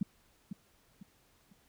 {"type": "tone with echo", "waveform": "sine", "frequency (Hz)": 196, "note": "G3", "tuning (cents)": 0, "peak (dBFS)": -26, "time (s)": [0.01, 0.03], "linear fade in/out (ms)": 5, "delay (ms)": 500, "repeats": 3, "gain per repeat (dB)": -9, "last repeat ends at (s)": 1.53, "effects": ["pink hiss -68 dBFS RMS until 1.68 s"]}